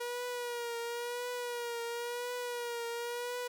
sawtooth tone with vibrato, 479.5 Hz, A#4, 49 cents sharp, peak -32 dBFS, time 0-3.48 s, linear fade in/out 10 ms, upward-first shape triangle, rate 0.96 Hz, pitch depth 50 cents each way, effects none

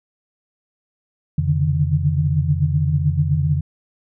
sine tone cluster, 87.2 / 137.8 / 146.6 / 153.7 Hz, F2 / C#3 / D3 / D#3, -2 / -10 / -3 / -21 cents, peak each -21 dBFS, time 1.38-3.61 s, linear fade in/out 5 ms, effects none

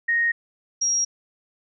sine tone pair in turn, 1864.7 / 5640 Hz, A#6 / F8, 0 / +16 cents, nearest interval octave + perfect fifth, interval 1916 cents, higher second, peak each -18 / -19 dBFS, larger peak first, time 0.08-0.32 / 0.81-1.05 s, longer neither, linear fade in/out 10 ms, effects none

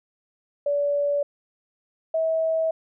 sine tone pair in turn, 575 / 645.8 Hz, D5 / E5, -37 / -36 cents, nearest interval major second, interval 201 cents, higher second, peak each -20 dBFS, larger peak neither, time 0.66-1.23 / 2.14-2.71 s, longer neither, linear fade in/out 5 ms, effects none

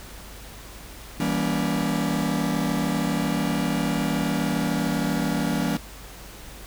45% pulse chord, E diminished seventh, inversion none, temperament just, 164.81 / 197.78 / 237.3 / 284.8 Hz, E3 / G3 / Bb3 / Db4, 0 / +16 / +31 / +47 cents, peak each -28 dBFS, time 1.2-5.77 s, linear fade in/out 2 ms, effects added 50 Hz sine -43 dBFS peak until 6.66 s + pink hiss -43 dBFS RMS until 6.66 s

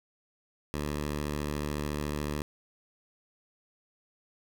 10% pulse tone, 73.9 Hz, D2, 11 cents sharp, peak -23 dBFS, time 0.74-2.42 s, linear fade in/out 0 ms, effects none

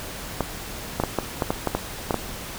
clicks, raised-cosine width 1 ms, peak -7 dBFS, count 10, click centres 0.407 / 1 / 1.037 / 1.187 / 1.422 / 1.505 / 1.673 / 1.75 / 2.108 / 2.143 s, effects pink hiss -35 dBFS RMS until 2.58 s

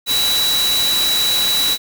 sine tone in noise, 3924 Hz, B7, 12 cents flat, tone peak -15 dBFS, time 0.06-1.78 s, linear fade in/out 50 ms, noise white, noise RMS -21 dBFS, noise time 0.06-1.78 s, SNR +3 dB, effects none

